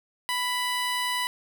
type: tone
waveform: 15% pulse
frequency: 990 Hz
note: B5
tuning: 4 cents sharp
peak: -19 dBFS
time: 0.29-1.27 s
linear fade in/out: 0 ms
effects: none